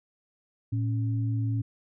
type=tone pair together; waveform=sine; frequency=112.19 / 277.2 Hz; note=A2 / C#4; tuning=+34 / 0 cents; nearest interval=octave + major third; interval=1566 cents; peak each=-25 / -35 dBFS; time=0.72-1.62 s; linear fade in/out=10 ms; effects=none